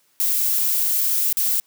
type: noise with dropouts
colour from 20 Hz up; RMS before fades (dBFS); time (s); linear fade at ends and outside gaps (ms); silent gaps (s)
violet; -20; 0.2-1.6; 0; 1.327-1.37
effects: white hiss -62 dBFS RMS until 1.66 s + high-pass 150 Hz 12 dB/octave